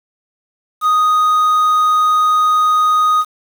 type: tone with quantisation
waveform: triangle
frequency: 1244.5 Hz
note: D#6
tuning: in tune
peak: -8 dBFS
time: 0.81-3.25 s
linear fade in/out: 50 ms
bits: 6
effects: none